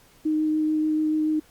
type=tone with vibrato; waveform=sine; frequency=309.4 Hz; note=D#4; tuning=10 cents flat; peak=-20 dBFS; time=0.25-1.4 s; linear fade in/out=10 ms; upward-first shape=sine; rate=6.9 Hz; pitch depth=9 cents each way; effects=pink hiss -56 dBFS RMS until 1.5 s + Opus 48 kbps